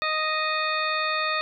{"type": "harmonic tone with a mistuned harmonic", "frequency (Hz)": 622.3, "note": "D#5", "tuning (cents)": 0, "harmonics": [1, 2, 3, 4, 6, 7], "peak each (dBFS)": [-32, -27, -30, -30, -34, -34], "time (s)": [0.02, 1.41], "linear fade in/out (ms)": 0, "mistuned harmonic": 6, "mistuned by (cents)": -40, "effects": []}